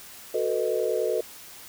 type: chord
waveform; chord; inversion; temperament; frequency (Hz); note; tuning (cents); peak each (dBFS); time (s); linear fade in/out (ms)
sine; B dominant seventh; second; equal with one note detuned; 370 / 443.8 / 493.9 / 622.3; F#4 / A4 / B4 / D#5; 0 / +15 / 0 / 0; -30 / -27 / -28 / -30; 0.34-1.21; 5
effects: white hiss -45 dBFS RMS until 1.68 s